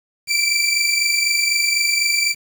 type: tone pair together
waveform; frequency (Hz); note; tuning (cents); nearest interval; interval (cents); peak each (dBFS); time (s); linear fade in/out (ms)
20% pulse; 2324 / 2348; D7 / D7; -19 / -1; unison; 18; -14; 0.27-2.35; 50
effects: 7-bit